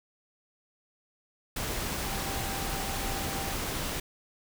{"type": "tone in noise", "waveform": "sine", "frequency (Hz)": 784, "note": "G5", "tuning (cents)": 0, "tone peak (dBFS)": -40, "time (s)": [2.06, 3.54], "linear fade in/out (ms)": 5, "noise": "pink", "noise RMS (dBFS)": -33, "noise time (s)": [1.56, 4], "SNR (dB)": -10, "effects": []}